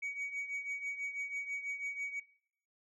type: tone with tremolo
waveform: sine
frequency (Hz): 2256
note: C#7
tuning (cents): +30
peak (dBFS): -32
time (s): 0.02-2.2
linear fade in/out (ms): 10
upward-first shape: triangle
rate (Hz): 6.1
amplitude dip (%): 85
effects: noise-tail reverb RT60 0.6 s tail -20 dB re dry + tanh soft clip ceiling -34 dBFS

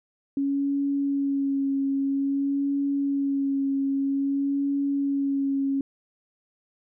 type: tone with vibrato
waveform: sine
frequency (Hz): 277.2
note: C#4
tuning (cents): 0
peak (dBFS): -22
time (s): 0.37-5.81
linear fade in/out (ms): 2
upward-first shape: sine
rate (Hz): 0.51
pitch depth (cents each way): 20
effects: none

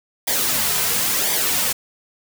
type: noise with flanger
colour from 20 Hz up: white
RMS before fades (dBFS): -20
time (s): 0.27-1.73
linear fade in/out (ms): 10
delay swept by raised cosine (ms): 0.72 to 3.62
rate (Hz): 0.96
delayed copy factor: -0.6
effects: none

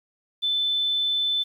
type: tone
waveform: sine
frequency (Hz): 3520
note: A7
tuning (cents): 0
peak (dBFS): -21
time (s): 0.42-1.44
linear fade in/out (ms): 20
effects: 9-bit

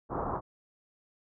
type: low-pass noise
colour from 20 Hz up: white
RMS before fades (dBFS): -33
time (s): 0.09-0.41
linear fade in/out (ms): 50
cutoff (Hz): 1200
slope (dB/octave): 48
effects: none

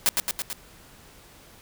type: noise with echo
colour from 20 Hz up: white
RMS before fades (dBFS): -20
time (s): 0.06-0.09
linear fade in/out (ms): 0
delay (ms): 110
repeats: 4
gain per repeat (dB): -3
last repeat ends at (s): 0.53
effects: pink hiss -51 dBFS RMS until 1.61 s

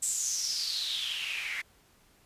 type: noise with band-pass filter sweep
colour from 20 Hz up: white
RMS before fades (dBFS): -33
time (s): 0.02-1.62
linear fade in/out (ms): 10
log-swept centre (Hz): 8000 to 2000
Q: 7.4
effects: pink hiss -63 dBFS RMS until 2.25 s + resampled to 32000 Hz

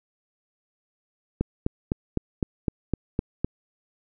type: click train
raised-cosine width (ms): 3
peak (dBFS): -10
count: 9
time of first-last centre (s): 1.41-3.446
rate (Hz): 3.93
effects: none

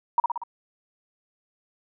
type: tone with echo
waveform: sine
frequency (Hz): 946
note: A#5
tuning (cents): +25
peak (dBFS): -15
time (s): 0.18-0.2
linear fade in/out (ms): 2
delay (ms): 59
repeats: 4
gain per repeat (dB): -4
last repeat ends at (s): 0.436
effects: none

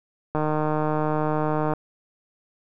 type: click train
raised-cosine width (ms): 1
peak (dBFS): -11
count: 213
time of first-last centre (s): 0.35-1.736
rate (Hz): 153
effects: none

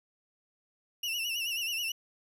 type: tone with vibrato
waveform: 35% pulse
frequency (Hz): 2792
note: F7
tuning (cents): -1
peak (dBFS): -29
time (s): 1.03-1.92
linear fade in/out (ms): 5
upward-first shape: sine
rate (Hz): 9.3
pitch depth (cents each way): 94
effects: none

